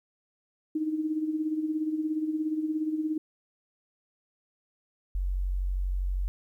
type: tone with tremolo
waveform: sine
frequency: 311.1 Hz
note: D#4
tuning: in tune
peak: -24 dBFS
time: 0.75-3.18 s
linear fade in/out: 5 ms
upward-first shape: sine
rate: 17 Hz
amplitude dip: 60%
type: tone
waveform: sine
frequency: 46.25 Hz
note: F#1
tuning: in tune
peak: -26 dBFS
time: 5.15-6.28 s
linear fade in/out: 0 ms
effects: 11-bit